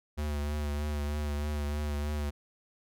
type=tone with vibrato; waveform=square; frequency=73.8 Hz; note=D2; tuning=9 cents sharp; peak=-31 dBFS; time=0.17-2.31 s; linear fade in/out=20 ms; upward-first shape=triangle; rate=3.2 Hz; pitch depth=35 cents each way; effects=none